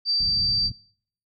sine tone, 4658 Hz, D8, 15 cents flat, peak -19 dBFS, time 0.05-0.71 s, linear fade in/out 50 ms
white low-pass noise, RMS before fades -35 dBFS, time 0.2-0.72 s, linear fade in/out 5 ms, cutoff 150 Hz, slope 24 dB/octave
effects noise-tail reverb RT60 0.6 s tail -23 dB re dry

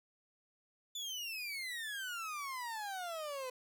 30% pulse exponential sweep, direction down, 3520 to 500 Hz, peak -37 dBFS, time 0.95-3.5 s, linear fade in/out 5 ms, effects none

